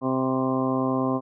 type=harmonic tone with a mistuned harmonic; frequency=130.81 Hz; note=C3; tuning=in tune; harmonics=1 / 2 / 3 / 4 / 5 / 6 / 7 / 8 / 9; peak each=-32 / -24 / -31 / -31 / -32 / -35 / -40 / -30 / -42 dBFS; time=0.01-1.21 s; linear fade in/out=50 ms; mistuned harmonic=7; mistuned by=+77 cents; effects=none